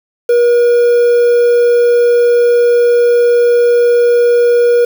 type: tone with quantisation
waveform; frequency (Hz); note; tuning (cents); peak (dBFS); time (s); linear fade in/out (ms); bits
triangle; 479.1; A#4; +47; -4; 0.29-4.85; 5; 5
effects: none